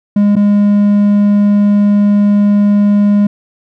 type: tone with dropouts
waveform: triangle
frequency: 204.8 Hz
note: G#3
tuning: 24 cents flat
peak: -4 dBFS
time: 0.16-3.27 s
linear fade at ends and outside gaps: 5 ms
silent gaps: 0.356-0.364 s
effects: none